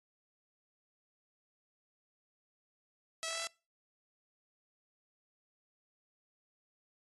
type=tone with pitch steps; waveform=5% pulse; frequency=651 / 656.3 / 661.6 / 667 Hz; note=E5 / E5 / E5 / E5; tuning=-22 / -8 / +6 / +20 cents; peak=-25 dBFS; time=3.23-3.47 s; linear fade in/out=0 ms; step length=60 ms; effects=noise-tail reverb RT60 0.3 s tail -24 dB re dry + AAC 32 kbps